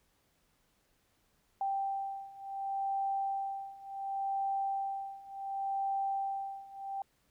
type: beating tone pair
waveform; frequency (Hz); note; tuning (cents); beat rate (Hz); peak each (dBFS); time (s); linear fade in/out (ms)
sine; 784 / 784.69; G5 / G5; 0 / +2; 0.69; -37 / -35; 1.61-7.02; 2
effects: pink hiss -73 dBFS RMS until 7.3 s